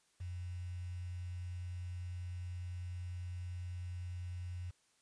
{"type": "tone with quantisation", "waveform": "sine", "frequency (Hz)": 89, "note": "F2", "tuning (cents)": 33, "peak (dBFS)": -40, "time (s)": [0.2, 4.71], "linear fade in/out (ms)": 10, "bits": 10, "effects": ["white hiss -73 dBFS RMS until 5.01 s", "resampled to 22050 Hz"]}